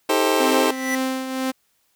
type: chord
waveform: 25% pulse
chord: A half-diminished seventh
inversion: second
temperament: just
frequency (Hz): 316.8 / 396 / 440 / 528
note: Eb4 / G4 / A4 / C5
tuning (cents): +31 / +18 / 0 / +16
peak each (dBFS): -19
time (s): 0.09-0.71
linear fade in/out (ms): 5
type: tone with tremolo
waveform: sawtooth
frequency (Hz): 261.6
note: C4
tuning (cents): 0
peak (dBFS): -16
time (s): 0.39-1.52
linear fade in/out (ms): 20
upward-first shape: triangle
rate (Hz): 2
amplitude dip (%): 60
type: tone with exponential growth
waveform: square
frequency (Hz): 1975.5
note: B6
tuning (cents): 0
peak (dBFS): -21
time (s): 0.49-0.95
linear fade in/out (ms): 1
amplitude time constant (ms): 100
effects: white hiss -66 dBFS RMS until 1.95 s